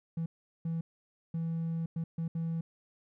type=tone bursts at uneven times; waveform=triangle; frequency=164.81 Hz; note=E3; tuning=in tune; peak=-28 dBFS; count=6; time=0.17-0.26 / 0.65-0.81 / 1.34-1.86 / 1.96-2.04 / 2.18-2.28 / 2.35-2.61 s; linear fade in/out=5 ms; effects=tanh soft clip ceiling -26 dBFS